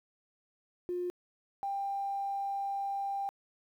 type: tone pair in turn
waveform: triangle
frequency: 356.1 / 793 Hz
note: F4 / G5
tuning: +34 / +20 cents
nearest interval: octave + major second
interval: 1386 cents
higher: second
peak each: -28 dBFS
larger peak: neither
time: 0.89-1.1 / 1.63-3.29 s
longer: second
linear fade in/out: 0 ms
effects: tanh soft clip ceiling -30 dBFS + 11-bit